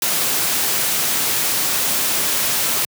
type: noise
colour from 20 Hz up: white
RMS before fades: -19 dBFS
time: 0.02-2.85 s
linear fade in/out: 2 ms
effects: high-pass 100 Hz 12 dB/octave